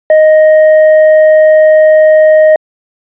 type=tone with hard clipping; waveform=sine; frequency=622.3 Hz; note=D#5; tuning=in tune; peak=-3 dBFS; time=0.1-2.56 s; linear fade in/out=2 ms; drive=4 dB; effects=resampled to 8000 Hz